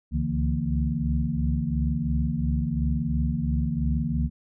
sine tone cluster, 67.6 / 70.5 / 145.4 / 166.4 / 231.7 Hz, C#2 / C#2 / D3 / E3 / A#3, -43 / +30 / -17 / +17 / -10 cents, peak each -29 dBFS, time 0.11-4.3 s, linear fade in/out 50 ms, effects none

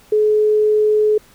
sine tone, 426 Hz, G#4, 44 cents sharp, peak -11 dBFS, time 0.12-1.18 s, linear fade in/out 5 ms, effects pink hiss -49 dBFS RMS until 1.34 s

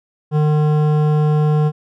sine tone with hard clipping, 151.4 Hz, D#3, 47 cents flat, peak -14 dBFS, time 0.31-1.72 s, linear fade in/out 50 ms, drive 13 dB, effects none

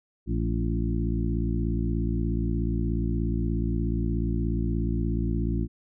harmonic tone with a mistuned harmonic, 56.8 Hz, A#1, 44 cents flat, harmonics 1 / 2 / 3 / 4 / 5 / 6, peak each -27 / -30 / -32 / -33 / -34 / -35 dBFS, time 0.26-5.68 s, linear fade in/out 50 ms, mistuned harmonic 4, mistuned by -55 cents, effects none

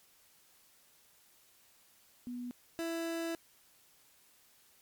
sine / 30% pulse tone pair in turn, 244.8 / 331.8 Hz, B3 / E4, -15 / +11 cents, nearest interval perfect fourth, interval 526 cents, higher second, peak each -38 / -32 dBFS, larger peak second, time 2.27-2.51 / 2.79-3.35 s, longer second, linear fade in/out 0 ms, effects white hiss -65 dBFS RMS until 4.81 s + MP3 96 kbps

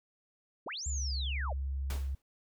sine linear two-way sweep, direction up then down, 128.7 to 7459 to 491.9 Hz, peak -37 dBFS, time 0.66-1.53 s, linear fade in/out 5 ms, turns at 0.87 s
sine tone, 68 Hz, C#2, 33 cents flat, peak -32 dBFS, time 0.86-2.15 s, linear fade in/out 5 ms
pink noise with exponential decay, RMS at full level -40 dBFS, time 1.9-2.22 s, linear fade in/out 2 ms, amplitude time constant 68 ms
effects none

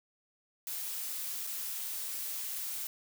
blue noise with dropouts, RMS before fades -38 dBFS, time 0.67-2.87 s, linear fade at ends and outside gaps 1 ms, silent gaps 1.468-1.472 s, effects none

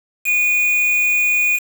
triangle tone with quantisation, 2459 Hz, D#7, 21 cents flat, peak -12 dBFS, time 0.24-1.6 s, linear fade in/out 50 ms, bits 4, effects none

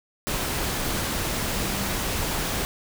sine tone in noise, 197.7 Hz, G3, 15 cents sharp, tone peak -33 dBFS, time 1.55-1.91 s, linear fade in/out 0 ms, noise pink, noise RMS -27 dBFS, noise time 0.27-2.65 s, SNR -9 dB, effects none

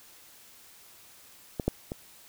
clicks, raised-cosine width 2 ms, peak -16 / -11 / -20 dBFS, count 3, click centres 1.598 / 1.68 / 1.919 s, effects white hiss -54 dBFS RMS until 2.28 s

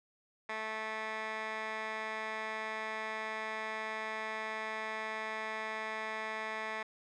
15% pulse tone with band-pass filter, 218.4 Hz, A3, 13 cents flat, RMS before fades -39 dBFS, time 0.49-6.83 s, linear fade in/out 5 ms, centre 1600 Hz, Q 2.5, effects resampled to 22050 Hz

